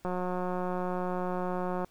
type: click train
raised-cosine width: 1 ms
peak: -20 dBFS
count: 326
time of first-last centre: 0.05-1.846 s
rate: 181 Hz
effects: pink hiss -65 dBFS RMS until 1.9 s